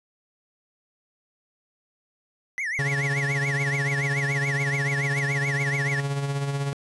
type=tone with vibrato; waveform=triangle; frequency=1961 Hz; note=B6; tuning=13 cents flat; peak=-24 dBFS; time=2.58-6 s; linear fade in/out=0 ms; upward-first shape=triangle; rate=7 Hz; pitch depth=260 cents each way
type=tone with tremolo; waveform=45% pulse; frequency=140 Hz; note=C#3; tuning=18 cents sharp; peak=-23 dBFS; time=2.79-6.73 s; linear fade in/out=0 ms; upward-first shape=sine; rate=16 Hz; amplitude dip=45%
type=noise with exponential growth; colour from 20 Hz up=white; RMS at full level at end=-35 dBFS; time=5.09-5.19 s; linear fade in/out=0 ms; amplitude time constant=20 ms
effects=resampled to 24000 Hz